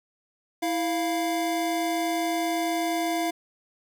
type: tone pair together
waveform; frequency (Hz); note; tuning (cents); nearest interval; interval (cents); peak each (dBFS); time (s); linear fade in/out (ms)
square; 328.2 / 696.4; E4 / F5; -8 / -5; octave + minor second; 1303; -28; 0.62-3.31; 10
effects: none